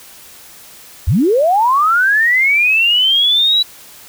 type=linear sweep; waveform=sine; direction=up; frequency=57.7 to 3951 Hz; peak=-9 dBFS; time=1.07-3.63 s; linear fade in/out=10 ms; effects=white hiss -39 dBFS RMS until 4.08 s